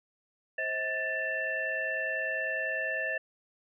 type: tone cluster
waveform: sine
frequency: 528 / 638 / 1764 / 2696 Hz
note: C5 / D#5 / A6 / E7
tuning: +16 / +43 / +4 / +38 cents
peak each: -39 / -37 / -31 / -39 dBFS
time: 0.58-3.18 s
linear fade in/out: 5 ms
effects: none